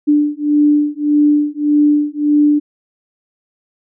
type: beating tone pair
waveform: sine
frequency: 294.5 / 296.2 Hz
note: D4 / D4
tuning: +5 / +15 cents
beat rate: 1.7 Hz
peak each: -13 dBFS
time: 0.07-2.6 s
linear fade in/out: 20 ms
effects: none